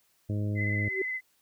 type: harmonic tone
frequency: 103.83 Hz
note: G#2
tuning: in tune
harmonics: 1 / 2 / 3 / 4 / 5 / 6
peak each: -28 / -36 / -38 / -45 / -46 / -47 dBFS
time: 0.29-0.89 s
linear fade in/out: 10 ms
type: tone with vibrato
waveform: sine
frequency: 2033 Hz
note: B6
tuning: 50 cents sharp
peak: -30 dBFS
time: 0.55-1.21 s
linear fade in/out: 50 ms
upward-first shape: square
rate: 17 Hz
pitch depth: 21 cents each way
type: tone with exponential growth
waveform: sine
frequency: 383.5 Hz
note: G4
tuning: 38 cents flat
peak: -24 dBFS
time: 0.82-1.02 s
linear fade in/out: 5 ms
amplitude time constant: 43 ms
effects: white hiss -69 dBFS RMS until 1.41 s